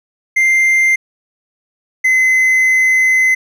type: tone pair in turn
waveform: triangle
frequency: 2093 / 2045 Hz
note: C7 / C7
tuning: 0 / -40 cents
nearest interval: unison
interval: 40 cents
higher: first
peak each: -7 dBFS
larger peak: neither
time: 0.36-0.96 / 2.04-3.35 s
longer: second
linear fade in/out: 10 ms
effects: none